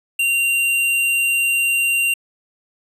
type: tone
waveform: square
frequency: 2768 Hz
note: F7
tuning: 16 cents flat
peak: -16 dBFS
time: 0.19-2.14 s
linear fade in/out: 5 ms
effects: resampled to 32000 Hz